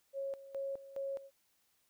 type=tone with tremolo; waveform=sine; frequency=548 Hz; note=C#5; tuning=20 cents flat; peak=-36 dBFS; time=0.13-1.31 s; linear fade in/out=50 ms; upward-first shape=square; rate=2.4 Hz; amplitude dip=80%; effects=white hiss -75 dBFS RMS until 1.89 s